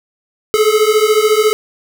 square beating tone pair, 422.6 / 436.6 Hz, G#4 / A4, +30 / -13 cents, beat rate 14 Hz, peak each -13 dBFS, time 0.54-1.53 s, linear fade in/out 0 ms, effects none

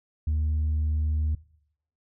sine tone, 76.8 Hz, D#2, 22 cents flat, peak -20 dBFS, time 0.27-1.35 s, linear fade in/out 5 ms, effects noise-tail reverb RT60 0.7 s tail -22 dB re dry + tanh soft clip ceiling -21 dBFS

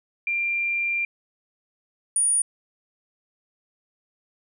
sine tone pair in turn, 2380 / 9520 Hz, D7 / D9, +22 / +22 cents, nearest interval 2 octaves, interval 2400 cents, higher second, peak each -22 / -18 dBFS, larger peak second, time 0.27-1.05 / 2.16-2.42 s, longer first, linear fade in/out 2 ms, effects none

